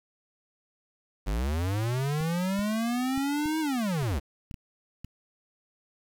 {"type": "linear two-way sweep", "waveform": "square", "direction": "up then down", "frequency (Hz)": [45, 320.1, 57.4], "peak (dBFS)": -27, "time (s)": [1.26, 4.2], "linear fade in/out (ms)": 20, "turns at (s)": 3.6}
{"type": "clicks", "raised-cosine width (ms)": 5, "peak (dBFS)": -28, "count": 9, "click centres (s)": [2.209, 2.592, 3.177, 3.458, 4.027, 4.121, 4.512, 4.542, 5.046]}
{"effects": ["8-bit"]}